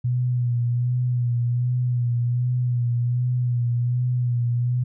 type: tone with vibrato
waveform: sine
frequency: 122.2 Hz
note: B2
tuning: 18 cents flat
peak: -19 dBFS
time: 0.04-4.84 s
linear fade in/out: 10 ms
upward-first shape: sine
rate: 1.3 Hz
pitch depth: 35 cents each way
effects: none